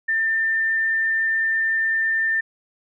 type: tone with frequency modulation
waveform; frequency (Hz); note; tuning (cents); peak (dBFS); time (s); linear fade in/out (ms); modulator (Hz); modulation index
sine; 1794; A6; +33; -18; 0.08-2.41; 10; 29.8; 0.21
effects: none